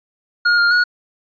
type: tone with pitch steps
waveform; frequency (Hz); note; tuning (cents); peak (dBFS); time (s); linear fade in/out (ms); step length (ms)
square; 1428 / 1406 / 1451; F6 / F6 / F#6; +38 / +11 / -34; -12; 0.45-0.84; 10; 130
effects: resampled to 11025 Hz